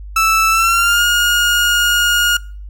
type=tone with pitch glide; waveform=30% pulse; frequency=1318.5 to 1429.6 Hz; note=E6 to F6; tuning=0 to +40 cents; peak=-8 dBFS; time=0.16-2.37 s; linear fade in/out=5 ms; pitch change=+140 cents; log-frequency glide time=0.5-1.04 s; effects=noise-tail reverb RT60 0.4 s tail -23 dB re dry + added 50 Hz sine -28 dBFS peak until 2.69 s